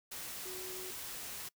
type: tone in noise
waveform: sine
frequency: 370 Hz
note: F#4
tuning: in tune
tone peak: -46 dBFS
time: 0.45-0.91 s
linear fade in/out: 10 ms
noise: white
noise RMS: -44 dBFS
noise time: 0.11-1.49 s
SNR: -5 dB
effects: noise-tail reverb RT60 0.1 s tail -23 dB re dry